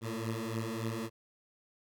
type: beating tone pair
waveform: 15% pulse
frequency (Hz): 111.1 / 114.6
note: A2 / A#2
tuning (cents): +17 / -29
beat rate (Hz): 3.5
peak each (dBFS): -31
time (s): 0.01-1.1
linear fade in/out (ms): 50
effects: none